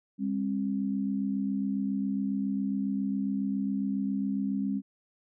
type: tone pair together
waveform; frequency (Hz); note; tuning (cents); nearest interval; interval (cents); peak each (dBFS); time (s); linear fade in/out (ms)
sine; 201.1 / 268.4; G3 / C4; +44 / +44; perfect fourth; 500; -29 / -31; 0.18-4.82; 50
effects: none